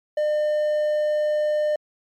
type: tone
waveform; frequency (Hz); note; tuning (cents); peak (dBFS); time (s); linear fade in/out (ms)
triangle; 603; D5; +46; -17; 0.17-1.76; 5
effects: MP3 64 kbps